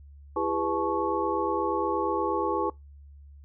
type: tone cluster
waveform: sine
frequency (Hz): 335.4 / 403.8 / 496.5 / 864 / 1105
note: E4 / G#4 / B4 / A5 / C#6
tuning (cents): +30 / -49 / +9 / -32 / -6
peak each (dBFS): -31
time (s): 0.36-2.7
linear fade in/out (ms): 5
effects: noise-tail reverb RT60 0.2 s tail -25 dB re dry + added 71 Hz sine -46 dBFS peak until 3.44 s